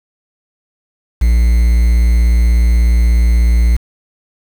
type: tone with quantisation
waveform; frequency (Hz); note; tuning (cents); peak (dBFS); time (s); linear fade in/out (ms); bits
triangle; 58.27; A#1; 0; -5; 1.21-3.77; 10; 5
effects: none